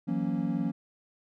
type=chord; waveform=triangle; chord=F# dominant seventh; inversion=third; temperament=equal with one note detuned; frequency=164.81 / 183.3 / 233.1 / 277.2 Hz; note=E3 / F#3 / A#3 / C#4; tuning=0 / -16 / 0 / 0 cents; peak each=-32 / -30 / -30 / -31 dBFS; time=0.07-0.72 s; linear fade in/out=20 ms; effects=none